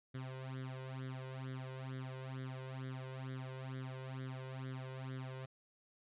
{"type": "tone with flanger", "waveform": "sawtooth", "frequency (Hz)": 130.81, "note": "C3", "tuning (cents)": 0, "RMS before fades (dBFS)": -45, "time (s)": [0.14, 5.46], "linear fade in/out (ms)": 10, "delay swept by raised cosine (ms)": [0.56, 2.06], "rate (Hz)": 2.2, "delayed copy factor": 0.85, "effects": ["resampled to 8000 Hz"]}